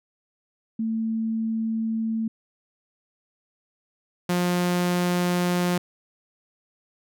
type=tone pair in turn; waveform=sine / sawtooth; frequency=223.5 / 177.39 Hz; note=A3 / F3; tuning=+27 / +27 cents; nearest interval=major third; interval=400 cents; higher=first; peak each=-23 / -17 dBFS; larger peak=second; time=0.79-2.28 / 4.29-5.78 s; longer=neither; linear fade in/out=5 ms; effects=none